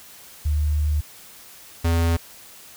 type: tone pair in turn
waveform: sine / square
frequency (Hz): 75 / 83.71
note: D2 / E2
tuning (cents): +37 / +27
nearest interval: major second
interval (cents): 190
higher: second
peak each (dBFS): -18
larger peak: neither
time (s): 0.45-1.01 / 1.84-2.17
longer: first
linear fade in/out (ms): 10
effects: white hiss -45 dBFS RMS until 2.76 s